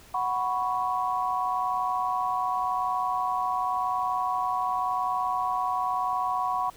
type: chord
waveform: sine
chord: F# suspended fourth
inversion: none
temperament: equal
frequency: 740 / 987.8 / 1108.7 Hz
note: F#5 / B5 / C#6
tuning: 0 / 0 / 0 cents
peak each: -29 dBFS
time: 0.14-6.7 s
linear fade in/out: 5 ms
effects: pink hiss -52 dBFS RMS until 6.76 s